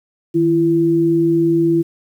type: tone pair together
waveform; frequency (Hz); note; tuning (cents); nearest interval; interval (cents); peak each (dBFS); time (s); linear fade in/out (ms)
sine; 157.9 / 335.4; D#3 / E4; +26 / +30; octave + minor second; 1304; -20 / -12; 0.34-1.83; 20
effects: 8-bit